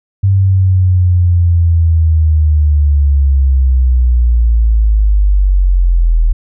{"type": "linear sweep", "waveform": "sine", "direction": "down", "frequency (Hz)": [98, 39.47], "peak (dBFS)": -6, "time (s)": [0.23, 6.33], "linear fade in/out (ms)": 10, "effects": []}